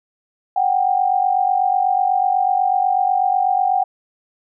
sine tone pair together, 740 / 788.1 Hz, F#5 / G5, 0 / +9 cents, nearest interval minor second, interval 109 cents, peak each -17 dBFS, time 0.56-3.84 s, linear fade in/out 5 ms, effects none

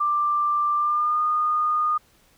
sine tone with pitch glide, 1182 to 1225.1 Hz, D6 to D#6, +11 to -27 cents, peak -19 dBFS, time 0-1.98 s, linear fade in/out 10 ms, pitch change +62 cents, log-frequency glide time 0.76-1.22 s, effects pink hiss -59 dBFS RMS until 2.37 s

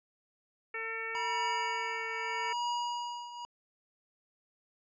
harmonic tone, 450.3 Hz, A4, 40 cents sharp, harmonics 1 / 2 / 3 / 4 / 5 / 6, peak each -43 / -49 / -43 / -40 / -39 / -48 dBFS, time 0.74-2.53 s, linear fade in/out 5 ms
square tone with tremolo, 960 Hz, B5, 49 cents flat, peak -31 dBFS, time 1.15-3.45 s, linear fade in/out 0 ms, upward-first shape triangle, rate 0.81 Hz, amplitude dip 80%
effects resampled to 16000 Hz

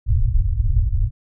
pink low-pass noise, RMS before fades -17 dBFS, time 0.06-1.11 s, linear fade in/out 50 ms, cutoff 120 Hz, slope 96 dB/octave, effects none

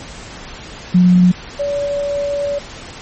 sine tone pair in turn, 180 / 571.5 Hz, F#3 / D5, -47 / -47 cents, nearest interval octave + minor sixth, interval 2000 cents, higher second, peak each -6 / -16 dBFS, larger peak first, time 0.94-1.32 / 1.59-2.59 s, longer second, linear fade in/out 10 ms, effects pink hiss -33 dBFS RMS until 3.01 s + MP3 32 kbps

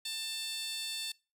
15% pulse tone with high-pass filter, 890 Hz, A5, 20 cents sharp, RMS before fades -38 dBFS, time 0.05-1.12 s, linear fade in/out 5 ms, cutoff 4300 Hz, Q 2.4, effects noise-tail reverb RT60 0.3 s tail -24 dB re dry + resampled to 32000 Hz

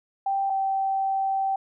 sine tone pair in turn, 784 / 775.9 Hz, G5 / G5, 0 / -18 cents, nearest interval unison, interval 18 cents, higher first, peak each -22 dBFS, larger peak neither, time 0.26-0.5 / 0.5-1.56 s, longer second, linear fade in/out 5 ms, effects none

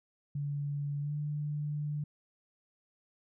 sine tone with pitch glide, 143.7 to 148.17 Hz, D3 to D3, -37 to +16 cents, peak -32 dBFS, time 0.35-2.04 s, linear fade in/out 5 ms, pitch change +53 cents, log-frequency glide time 1-1.13 s, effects none

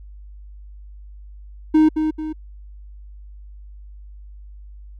triangle tone with echo, 311.1 Hz, D#4, in tune, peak -8 dBFS, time 1.74-1.89 s, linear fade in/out 10 ms, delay 220 ms, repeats 2, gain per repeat -7 dB, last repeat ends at 2.33 s, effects added 50 Hz sine -37 dBFS peak until 4.99 s

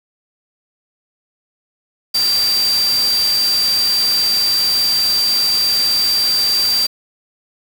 sine tone in noise, 4699 Hz, D8, in tune, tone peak -13 dBFS, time 2.14-6.87 s, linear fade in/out 10 ms, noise white, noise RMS -24 dBFS, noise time 2.14-6.87 s, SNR +8 dB, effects none

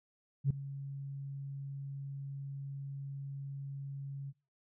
sine tone with ADSR envelope, 138.59 Hz, C#3, in tune, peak -22 dBFS, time 0.44-4.33 s, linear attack 63 ms, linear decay 4 ms, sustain -17 dB, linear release 41 ms, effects noise-tail reverb RT60 0.3 s tail -23 dB re dry + tanh soft clip ceiling -21 dBFS

